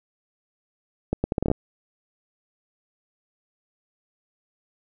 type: accelerating click train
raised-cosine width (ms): 2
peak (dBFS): -9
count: 9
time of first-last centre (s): 1.13-1.515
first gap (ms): 110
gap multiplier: 0.74
effects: none